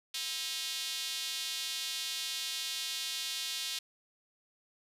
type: tone with high-pass filter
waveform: square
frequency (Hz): 145.8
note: D3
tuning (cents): -12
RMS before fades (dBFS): -37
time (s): 0.14-3.79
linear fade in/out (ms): 5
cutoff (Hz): 3600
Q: 2
effects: resampled to 32000 Hz